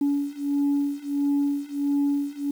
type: beating tone pair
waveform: sine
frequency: 283.5 / 285 Hz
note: C#4 / C#4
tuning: +39 / +48 cents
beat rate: 1.5 Hz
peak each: -24 / -23 dBFS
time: 0.01-2.51 s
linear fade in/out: 5 ms
effects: tanh soft clip ceiling -17 dBFS + 8-bit